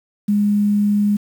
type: tone with quantisation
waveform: sine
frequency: 205.9 Hz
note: G#3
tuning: 15 cents flat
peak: -13 dBFS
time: 0.28-1.17 s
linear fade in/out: 10 ms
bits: 7
effects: none